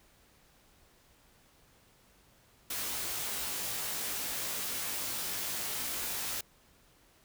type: noise with comb filter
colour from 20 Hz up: white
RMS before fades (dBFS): -36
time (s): 2.7-6.41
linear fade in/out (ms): 5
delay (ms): 18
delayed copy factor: +0.9
effects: pink hiss -64 dBFS RMS until 7.24 s